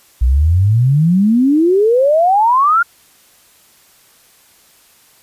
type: exponential sweep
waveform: sine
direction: up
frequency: 58.27 to 1433 Hz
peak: -8 dBFS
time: 0.21-2.83 s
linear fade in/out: 10 ms
effects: white hiss -49 dBFS RMS until 5.22 s + resampled to 32000 Hz